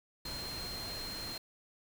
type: tone in noise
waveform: sine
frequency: 4186 Hz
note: C8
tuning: in tune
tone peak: -41 dBFS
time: 0.25-1.38 s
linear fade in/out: 5 ms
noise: pink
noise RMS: -44 dBFS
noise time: 0.25-1.38 s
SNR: 0 dB
effects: none